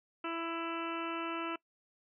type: harmonic tone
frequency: 332.3 Hz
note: E4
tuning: 14 cents sharp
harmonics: 1 / 2 / 3 / 4 / 5 / 6 / 7 / 8 / 9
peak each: -39 / -45 / -44 / -40 / -51 / -53 / -50 / -45 / -50 dBFS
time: 0.24-1.56 s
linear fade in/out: 5 ms
effects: noise-tail reverb RT60 0.1 s tail -22 dB re dry